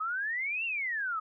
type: exponential two-way sweep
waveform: sine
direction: up then down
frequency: 1244.5 to 2794 to 1244.5 Hz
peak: -30 dBFS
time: 0-1.2 s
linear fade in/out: 10 ms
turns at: 0.65 s
effects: none